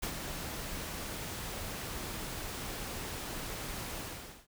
pink noise with ADSR envelope, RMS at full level -35 dBFS, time 0.02-4.47 s, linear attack 14 ms, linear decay 77 ms, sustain -5 dB, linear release 480 ms, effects none

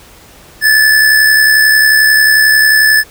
square tone with amplitude modulation, 1737 Hz, A6, 23 cents flat, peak -4 dBFS, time 0.61-3.04 s, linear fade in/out 50 ms, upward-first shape sine, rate 71.2 Hz, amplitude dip 40%, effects pink hiss -39 dBFS RMS until 3.1 s

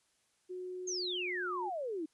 sine tone with pitch glide, 365.5 to 361.3 Hz, F#4 to F#4, -21 to -41 cents, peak -39 dBFS, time 0.49-1.7 s, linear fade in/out 20 ms, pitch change -20 cents, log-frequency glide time 0.9-1.08 s
sine exponential sweep, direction down, 6640 to 298.2 Hz, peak -35 dBFS, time 0.87-2.06 s, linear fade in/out 10 ms
effects white hiss -74 dBFS RMS until 2.13 s + resampled to 24000 Hz

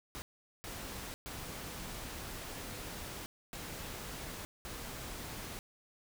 pink noise bursts at uneven times, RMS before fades -44 dBFS, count 5, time 0.15-0.22 / 0.64-1.14 / 1.26-3.26 / 3.53-4.45 / 4.65-5.59 s, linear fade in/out 0 ms, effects none

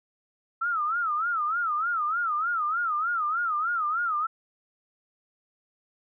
sine tone with vibrato, 1307 Hz, E6, 15 cents flat, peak -24 dBFS, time 0.61-4.27 s, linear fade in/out 10 ms, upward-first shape sine, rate 3.3 Hz, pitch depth 160 cents each way, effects none

